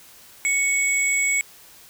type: tone pair together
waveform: sine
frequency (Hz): 2217 / 7765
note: C#7 / B8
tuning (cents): 0 / -30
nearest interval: octave + minor seventh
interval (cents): 2170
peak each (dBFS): -18 / -21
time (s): 0.45-1.41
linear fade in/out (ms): 0
effects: tanh soft clip ceiling -15 dBFS + white hiss -48 dBFS RMS until 1.89 s

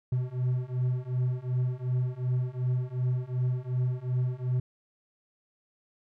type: beating tone pair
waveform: triangle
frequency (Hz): 124.5 / 127.2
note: B2 / C3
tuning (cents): +14 / -48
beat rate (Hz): 2.7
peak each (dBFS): -28 / -27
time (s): 0.12-4.6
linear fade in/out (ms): 5
effects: none

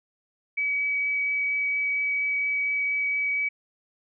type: tone with vibrato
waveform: sine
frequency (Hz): 2277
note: C#7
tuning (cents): +46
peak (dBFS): -23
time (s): 0.57-3.49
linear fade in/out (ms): 10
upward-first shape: triangle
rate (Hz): 4.3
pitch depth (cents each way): 8
effects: none

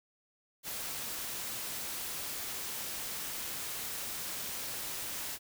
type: noise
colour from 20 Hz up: white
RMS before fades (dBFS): -39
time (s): 0.63-5.39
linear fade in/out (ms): 50
effects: none

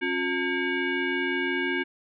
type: tone with frequency modulation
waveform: sine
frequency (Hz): 987.8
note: B5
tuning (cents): 0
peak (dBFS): -24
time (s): 0.01-1.84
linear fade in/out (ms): 20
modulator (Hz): 630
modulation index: 2.4
effects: none

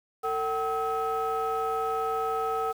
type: tone cluster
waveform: sine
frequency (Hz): 450 / 763 / 1287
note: A4 / G5 / E6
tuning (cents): +39 / -47 / -42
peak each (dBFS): -29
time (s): 0.23-2.73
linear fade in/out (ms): 20
effects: tanh soft clip ceiling -21 dBFS + 8-bit

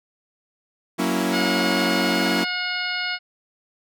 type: chord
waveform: sawtooth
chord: F# dominant seventh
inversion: none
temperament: equal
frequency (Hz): 185 / 233.1 / 277.2 / 329.6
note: F#3 / A#3 / C#4 / E4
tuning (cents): 0 / 0 / 0 / 0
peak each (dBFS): -22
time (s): 0.98-2.45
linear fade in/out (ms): 20
type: harmonic tone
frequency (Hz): 722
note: F#5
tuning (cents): -43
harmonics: 1 / 2 / 3 / 4 / 5 / 6 / 7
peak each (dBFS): -35 / -28 / -29 / -31 / -39 / -31 / -35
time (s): 1.31-3.19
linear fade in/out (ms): 50
effects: none

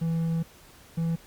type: tone pair in turn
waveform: triangle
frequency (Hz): 164.7 / 165.46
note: E3 / E3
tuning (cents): -1 / +7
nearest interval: unison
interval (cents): 8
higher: second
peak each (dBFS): -22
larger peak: neither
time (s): 0.01-0.43 / 0.97-1.16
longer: first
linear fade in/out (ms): 10
effects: pink hiss -53 dBFS RMS until 1.26 s + Opus 48 kbps

